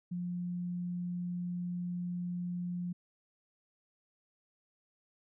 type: tone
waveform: sine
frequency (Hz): 176.8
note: F3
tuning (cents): +22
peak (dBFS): -34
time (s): 0.11-2.93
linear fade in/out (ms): 10
effects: none